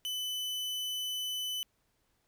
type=tone; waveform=40% pulse; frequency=3000 Hz; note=F#7; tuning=23 cents sharp; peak=-33 dBFS; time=0.05-1.63 s; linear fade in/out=0 ms; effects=pink hiss -75 dBFS RMS until 2.27 s